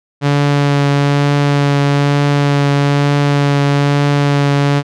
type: tone with vibrato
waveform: sawtooth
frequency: 142.8 Hz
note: D3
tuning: 48 cents flat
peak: -6 dBFS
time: 0.21-4.83 s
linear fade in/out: 50 ms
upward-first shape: triangle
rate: 1.1 Hz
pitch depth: 13 cents each way
effects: low-pass 5000 Hz 12 dB/octave